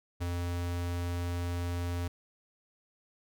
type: tone with ADSR envelope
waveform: square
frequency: 87.31 Hz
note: F2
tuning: in tune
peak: -30 dBFS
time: 0.2-2.08 s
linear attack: 23 ms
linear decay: 11 ms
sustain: -2 dB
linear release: 6 ms
effects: none